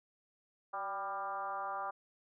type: tone with frequency modulation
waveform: sine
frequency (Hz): 987.8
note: B5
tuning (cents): 0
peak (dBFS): -36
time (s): 0.73-1.91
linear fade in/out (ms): 10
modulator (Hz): 203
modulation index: 1.7
effects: none